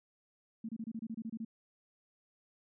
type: tone bursts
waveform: sine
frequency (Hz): 224.6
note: A3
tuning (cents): +36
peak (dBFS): -37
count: 11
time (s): 0.64-1.449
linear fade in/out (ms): 5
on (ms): 49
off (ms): 27
effects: none